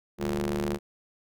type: ring-modulated tone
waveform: sawtooth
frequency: 75.1 Hz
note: D2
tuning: 39 cents sharp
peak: -20 dBFS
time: 0.18-0.79 s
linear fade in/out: 50 ms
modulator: 276 Hz
effects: none